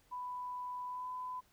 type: tone with pitch glide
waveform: sine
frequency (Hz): 993 to 1005.7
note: B5 to B5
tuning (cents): +9 to +31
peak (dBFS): -39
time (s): 0.11-1.41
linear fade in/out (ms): 20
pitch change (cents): +22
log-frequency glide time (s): 0.86-1.09
effects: pink hiss -70 dBFS RMS until 1.52 s